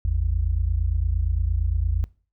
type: tone pair together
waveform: sine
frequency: 53.71 / 82.41 Hz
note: A1 / E2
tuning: -41 / 0 cents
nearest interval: perfect fifth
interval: 741 cents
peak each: -22 / -23 dBFS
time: 0.05-2.04 s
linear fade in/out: 0 ms
effects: noise-tail reverb RT60 0.4 s tail -23 dB re dry